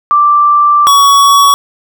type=tone pair in turn; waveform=sine / square; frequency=1174.7 / 1124.6 Hz; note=D6 / C#6; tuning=0 / +25 cents; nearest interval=minor second; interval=75 cents; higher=first; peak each=-4 dBFS; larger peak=neither; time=0.11-0.87 / 0.87-1.54 s; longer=first; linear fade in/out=0 ms; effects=none